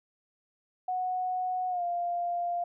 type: tone with pitch glide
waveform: sine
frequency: 736 to 697.9 Hz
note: F#5 to F5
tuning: -9 to -1 cents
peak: -28 dBFS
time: 0.88-2.64 s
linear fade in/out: 5 ms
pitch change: -92 cents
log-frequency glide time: 1.69-1.83 s
effects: none